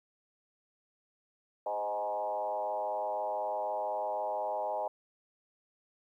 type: tone with frequency modulation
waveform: sine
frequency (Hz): 727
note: F#5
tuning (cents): -31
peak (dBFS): -31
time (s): 1.66-4.88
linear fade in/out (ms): 5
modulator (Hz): 106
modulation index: 1.9
effects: 12-bit